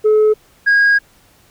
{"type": "tone pair in turn", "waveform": "sine", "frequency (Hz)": [429.1, 1637.5], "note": ["A4", "G#6"], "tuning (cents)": [-43, -25], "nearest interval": "octave + major seventh", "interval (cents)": 2318, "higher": "second", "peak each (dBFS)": -6, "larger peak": "neither", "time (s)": [[0.04, 0.34], [0.66, 0.99]], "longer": "second", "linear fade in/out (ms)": 20, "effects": ["tanh soft clip ceiling -7 dBFS", "pink hiss -51 dBFS RMS until 1.5 s"]}